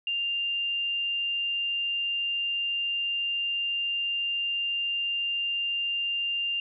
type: tone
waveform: sine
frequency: 2794 Hz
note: F7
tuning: in tune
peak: -26 dBFS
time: 0.07-6.6 s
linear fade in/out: 2 ms
effects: none